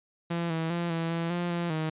sawtooth tone with pitch steps, 170 / 162.5 / 171.7 / 165.2 / 167.3 / 174.7 / 172 / 157.6 Hz, F3 / E3 / F3 / E3 / E3 / F3 / F3 / D#3, -46 / -24 / -29 / +4 / +26 / +1 / -26 / +23 cents, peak -24 dBFS, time 0.3-1.9 s, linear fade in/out 10 ms, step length 200 ms, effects resampled to 8000 Hz

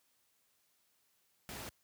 pink noise, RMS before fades -45 dBFS, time 1.49-1.69 s, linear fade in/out 0 ms, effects white hiss -75 dBFS RMS until 1.83 s + high-pass 60 Hz 12 dB/octave

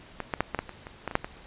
clicks, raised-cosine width 0.5 ms, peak -16 / -12 / -8 / -13 / -12 / -23 / -24 / -15 / -21 / -6 / -18 dBFS, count 11, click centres 0.203 / 0.338 / 0.406 / 0.547 / 0.59 / 0.693 / 0.869 / 1.077 / 1.112 / 1.154 / 1.245 s, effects pink hiss -50 dBFS RMS until 1.46 s + resampled to 8000 Hz

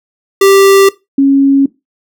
square / sine tone pair in turn, 392 / 275.1 Hz, G4 / C#4, 0 / -13 cents, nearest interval tritone, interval 613 cents, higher first, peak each -4 dBFS, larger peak neither, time 0.41-0.89 / 1.18-1.66 s, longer neither, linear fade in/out 5 ms, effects noise-tail reverb RT60 0.2 s tail -18 dB re dry

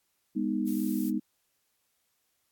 sine chord, G# minor, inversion none, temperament equal with one note detuned, 204.3 / 246.9 / 311.1 Hz, G#3 / B3 / D#4, -28 / 0 / 0 cents, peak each -31 dBFS, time 0.35-1.2 s, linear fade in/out 20 ms
violet noise, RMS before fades -42 dBFS, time 0.66-1.11 s, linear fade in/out 20 ms
effects white hiss -75 dBFS RMS until 2.51 s + AAC 64 kbps

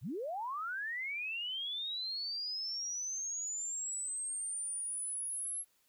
sine linear sweep, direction up, 84.2 to 11175 Hz, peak -36 dBFS, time 0.01-5.65 s, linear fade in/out 50 ms, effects white hiss -73 dBFS RMS until 5.88 s

